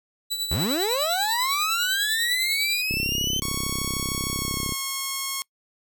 sawtooth tone with tremolo, 3951 Hz, B7, in tune, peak -20 dBFS, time 0.3-2.82 s, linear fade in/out 20 ms, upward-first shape triangle, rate 10 Hz, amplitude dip 65%
30% pulse linear sweep, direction up, 51.91 to 3106 Hz, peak -21 dBFS, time 0.51-3.4 s, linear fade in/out 5 ms
click train, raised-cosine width 3 ms, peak -18 dBFS, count 61, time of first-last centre 2.91-4.723 s, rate 33.1 Hz
5% pulse tone with pitch glide, 1108.7 to 1087.8 Hz, C#6 to C#6, 0 to -33 cents, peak -15 dBFS, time 3.42-5.42 s, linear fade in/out 0 ms, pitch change -33 cents, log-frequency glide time 4.33-4.67 s
effects noise-tail reverb RT60 0.1 s tail -25 dB re dry

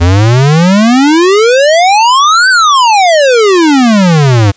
square exponential two-way sweep, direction up then down, 82.41 to 1568 to 96 Hz, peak -4 dBFS, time 0-4.52 s, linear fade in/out 20 ms, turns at 2.49 s, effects white hiss -45 dBFS RMS until 4.56 s + resampled to 16000 Hz

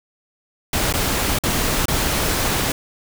pink noise with dropouts, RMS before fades -20 dBFS, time 0.73-2.72 s, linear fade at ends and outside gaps 2 ms, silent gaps 0.926-0.938 / 1.387-1.436 / 1.856-1.882 s, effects none

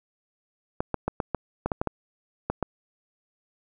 clicks, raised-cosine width 1 ms, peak -11 dBFS, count 11, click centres 0.805 / 0.943 / 1.08 / 1.202 / 1.347 / 1.66 / 1.718 / 1.815 / 1.873 / 2.5 / 2.627 s, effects none

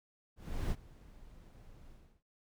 brown noise with ADSR envelope, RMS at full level -33 dBFS, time 0.36-2.23 s, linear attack 350 ms, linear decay 46 ms, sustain -22 dB, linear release 320 ms, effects none

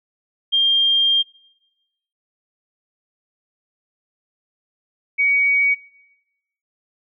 sine tone pair in turn, 3200 / 2253 Hz, G7 / C#7, +35 / +28 cents, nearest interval tritone, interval 607 cents, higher first, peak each -13 / -14 dBFS, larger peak first, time 0.52-1.23 / 5.18-5.75 s, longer first, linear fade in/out 20 ms, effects noise-tail reverb RT60 1.0 s tail -23 dB re dry

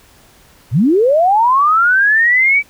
sine linear sweep, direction up, 93.8 to 2314 Hz, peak -8 dBFS, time 0.71-2.63 s, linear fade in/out 50 ms, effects pink hiss -47 dBFS RMS until 2.69 s

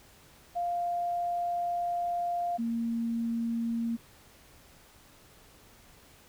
sine tone pair in turn, 698.5 / 231.2 Hz, F5 / A#3, 0 / -14 cents, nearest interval octave + perfect fifth, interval 1914 cents, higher first, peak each -28 dBFS, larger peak neither, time 0.55-2.58 / 2.58-3.97 s, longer first, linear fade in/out 20 ms, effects pink hiss -57 dBFS RMS until 6.28 s

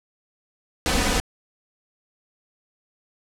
pink noise with comb filter, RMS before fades -21 dBFS, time 0.86-1.2 s, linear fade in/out 0 ms, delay 4 ms, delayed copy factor +0.5, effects low-pass 9000 Hz 12 dB/octave

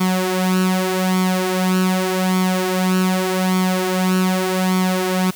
sawtooth tone with flanger, 185.4 Hz, F#3, 4 cents sharp, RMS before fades -18 dBFS, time 0-5.31 s, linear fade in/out 10 ms, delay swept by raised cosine 0.89 to 4.69 ms, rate 0.84 Hz, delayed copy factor +0.65, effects white hiss -39 dBFS RMS until 5.35 s

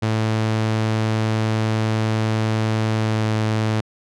sawtooth tone with pitch glide, 110 to 109.18 Hz, A2 to A2, 0 to -13 cents, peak -14 dBFS, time 0.02-3.81 s, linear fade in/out 10 ms, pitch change -13 cents, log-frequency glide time 2.96-3.34 s, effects low-pass 6000 Hz 12 dB/octave

